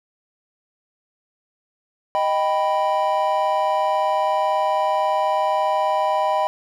triangle chord, Eb augmented, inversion none, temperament equal, 622.3 / 784 / 987.8 Hz, Eb5 / G5 / B5, 0 / 0 / 0 cents, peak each -20 dBFS, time 2.15-6.47 s, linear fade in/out 0 ms, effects none

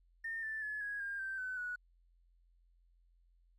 triangle tone with pitch steps, 1818 / 1763.2 / 1710 / 1658.5 / 1608.5 / 1560 / 1512.9 / 1467.3 Hz, A#6 / A6 / A6 / G#6 / G6 / G6 / F#6 / F#6, -44 / +3 / -50 / -3 / +44 / -9 / +38 / -15 cents, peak -34 dBFS, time 0.24-1.76 s, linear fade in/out 10 ms, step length 190 ms, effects tanh soft clip ceiling -36 dBFS + added 43 Hz sine -66 dBFS peak until 3.58 s

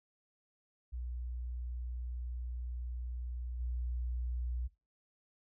sine tone with level steps, 60.9 Hz, B1, 24 cents flat, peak -37 / -33 dBFS, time 0.92-4.68 s, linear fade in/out 20 ms, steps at 3.59 s, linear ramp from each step 20 ms, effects noise-tail reverb RT60 0.3 s tail -21 dB re dry + tanh soft clip ceiling -29 dBFS

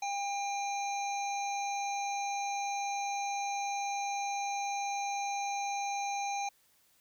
harmonic tone with a mistuned harmonic, 801 Hz, G5, 37 cents sharp, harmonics 1 / 3 / 5 / 7 / 8, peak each -33 / -41 / -47 / -53 / -43 dBFS, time 0.02-6.49 s, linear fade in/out 5 ms, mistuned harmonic 8, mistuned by -19 cents, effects white hiss -68 dBFS RMS until 7 s

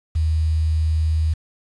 sine tone with quantisation, 79.1 Hz, D#2, 29 cents sharp, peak -16 dBFS, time 0.15-1.34 s, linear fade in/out 10 ms, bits 7, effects resampled to 22050 Hz

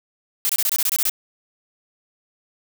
blue noise bursts, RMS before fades -20 dBFS, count 10, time 0.45-1.096 s, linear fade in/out 0 ms, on 43 ms, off 24 ms, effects none

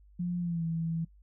sine tone with pitch glide, 176.1 to 164.31 Hz, F3 to E3, +15 to -5 cents, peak -29 dBFS, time 0.19-1.05 s, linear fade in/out 10 ms, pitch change -120 cents, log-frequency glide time 0.39-0.64 s, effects noise-tail reverb RT60 0.1 s tail -23 dB re dry + added 50 Hz sine -55 dBFS peak until 1.22 s

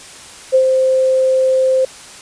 sine tone with ADSR envelope, 522 Hz, C5, 4 cents flat, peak -6 dBFS, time 0.52-1.85 s, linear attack 28 ms, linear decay 84 ms, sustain -4 dB, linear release 4 ms, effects white hiss -36 dBFS RMS until 2.21 s + resampled to 22050 Hz

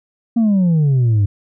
sine exponential sweep, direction down, 237.4 to 97.3 Hz, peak -8 dBFS, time 0.36-1.26 s, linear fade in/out 10 ms, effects tanh soft clip ceiling -10 dBFS

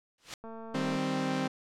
white noise with exponential growth, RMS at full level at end -33 dBFS, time 0.18-0.34 s, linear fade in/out 2 ms, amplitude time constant 34 ms
click train, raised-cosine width 1 ms, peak -32 dBFS, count 118, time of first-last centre 0.44-0.96 s, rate 225 Hz
sawtooth chord, C minor, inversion first, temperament equal, 155.56 / 196 / 261.6 Hz, Eb3 / G3 / C4, 0 / 0 / 0 cents, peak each -32 / -32 / -27 dBFS, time 0.74-1.48 s, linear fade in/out 10 ms
effects low-pass 6000 Hz 12 dB/octave

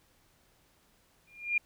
sine tone with exponential growth, 2408 Hz, D7, 43 cents sharp, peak -22 dBFS, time 1.27-1.58 s, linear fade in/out 5 ms, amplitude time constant 66 ms, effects pink hiss -67 dBFS RMS until 1.65 s

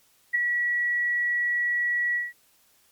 sine tone with ADSR envelope, 1932 Hz, B6, 39 cents flat, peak -17 dBFS, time 0.33-2.33 s, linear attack 21 ms, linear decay 9 ms, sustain -5 dB, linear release 180 ms, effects white hiss -62 dBFS RMS until 2.91 s + MP3 96 kbps

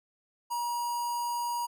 square tone with notch filter, 955 Hz, A#5, 42 cents sharp, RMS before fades -32 dBFS, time 0.5-1.67 s, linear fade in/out 20 ms, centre 2500 Hz, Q 1, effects none

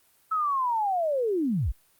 sine linear sweep, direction down, 1310 to 36.52 Hz, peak -23 dBFS, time 0.31-1.72 s, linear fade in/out 10 ms, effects white hiss -63 dBFS RMS until 1.99 s + Opus 32 kbps

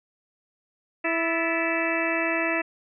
harmonic tone with a mistuned harmonic, 329.6 Hz, E4, in tune, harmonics 1 / 2 / 3 / 4 / 5 / 6 / 7 / 8, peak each -29 / -29 / -35 / -34 / -32 / -30 / -33 / -30 dBFS, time 1.04-2.62 s, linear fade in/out 10 ms, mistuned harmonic 5, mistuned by +87 cents, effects none

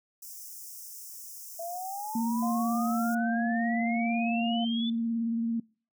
white high-pass noise, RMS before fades -44 dBFS, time 0.22-3.15 s, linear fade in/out 5 ms, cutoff 5200 Hz, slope 96 dB/octave
sine exponential sweep, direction up, 661 to 3520 Hz, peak -34 dBFS, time 1.59-4.9 s, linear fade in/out 5 ms
sine tone with vibrato, 230 Hz, A#3, 23 cents flat, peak -26 dBFS, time 2.15-5.6 s, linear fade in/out 5 ms, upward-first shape triangle, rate 18 Hz, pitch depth 29 cents each way
sine tone with pitch glide, 710 to 701.4 Hz, F5 to F5, +28 to +7 cents, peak -32 dBFS, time 2.42-4.65 s, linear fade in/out 10 ms, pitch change -21 cents, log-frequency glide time 2.82-3.34 s
effects noise-tail reverb RT60 0.4 s tail -25 dB re dry

